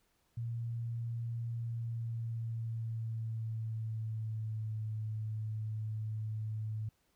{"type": "tone with pitch glide", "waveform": "sine", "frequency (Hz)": [116.54, 108.74], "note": ["A#2", "A2"], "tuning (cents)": [0, -20], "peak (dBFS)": -35, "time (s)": [0.37, 6.89], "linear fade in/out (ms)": 5, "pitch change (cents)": -120, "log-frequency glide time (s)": [1.53, 4.85], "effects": ["pink hiss -75 dBFS RMS until 7.15 s"]}